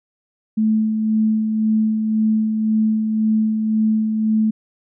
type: tone with tremolo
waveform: sine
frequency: 217.9 Hz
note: A3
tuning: 17 cents flat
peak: -13 dBFS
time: 0.57-4.51 s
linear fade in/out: 10 ms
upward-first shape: sine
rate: 1.9 Hz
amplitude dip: 40%
effects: none